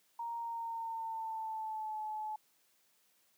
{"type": "tone with pitch glide", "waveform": "sine", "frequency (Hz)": [932.3, 859.9], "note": ["A#5", "A5"], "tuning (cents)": [0, -40], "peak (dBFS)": -37, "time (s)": [0.19, 2.36], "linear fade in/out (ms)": 5, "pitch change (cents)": -140, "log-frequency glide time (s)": [0.38, 2], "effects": ["white hiss -72 dBFS RMS until 3.37 s", "high-pass 150 Hz 12 dB/octave"]}